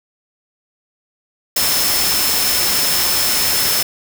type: tone in noise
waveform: sine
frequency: 5274 Hz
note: E8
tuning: in tune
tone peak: -20 dBFS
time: 1.56-3.83 s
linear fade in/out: 5 ms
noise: white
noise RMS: -17 dBFS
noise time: 1.56-3.83 s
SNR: -6 dB
effects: none